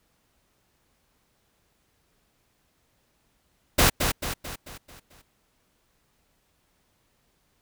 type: noise with echo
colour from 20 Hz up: pink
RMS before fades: -18 dBFS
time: 3.78-3.9 s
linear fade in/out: 10 ms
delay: 220 ms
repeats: 6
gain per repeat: -6 dB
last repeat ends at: 5.22 s
effects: pink hiss -69 dBFS RMS until 7.61 s